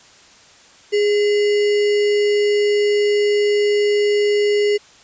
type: tone with sample-and-hold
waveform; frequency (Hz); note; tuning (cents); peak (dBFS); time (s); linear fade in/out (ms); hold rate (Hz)
sine; 413.8; G#4; -6; -13; 0.92-4.78; 20; 2450
effects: white hiss -47 dBFS RMS until 5.03 s + resampled to 16000 Hz